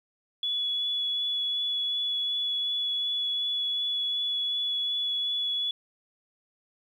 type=tone with vibrato; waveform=sine; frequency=3403 Hz; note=G#7; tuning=41 cents sharp; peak=-26 dBFS; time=0.43-5.71 s; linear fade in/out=2 ms; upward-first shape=sine; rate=2.7 Hz; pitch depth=9 cents each way; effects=10-bit